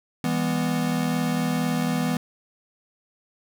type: chord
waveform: square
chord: E major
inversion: none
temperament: equal with one note detuned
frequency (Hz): 164.81 / 202.7 / 246.9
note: E3 / G#3 / B3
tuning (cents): 0 / -42 / 0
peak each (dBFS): -27 / -30 / -26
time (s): 0.24-2.17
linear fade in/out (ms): 2
effects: none